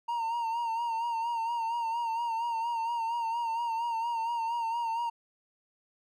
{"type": "tone with vibrato", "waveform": "triangle", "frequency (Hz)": 925, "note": "A#5", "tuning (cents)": -14, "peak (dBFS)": -27, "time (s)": [0.08, 5.1], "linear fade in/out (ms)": 10, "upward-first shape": "sine", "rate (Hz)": 4.3, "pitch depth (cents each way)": 49, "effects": []}